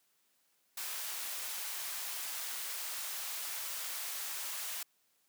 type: high-pass noise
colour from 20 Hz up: white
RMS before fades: -40 dBFS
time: 0.77-4.83 s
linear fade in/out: 5 ms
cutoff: 730 Hz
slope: 12 dB/octave
effects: white hiss -74 dBFS RMS until 5.28 s + high-pass 150 Hz 12 dB/octave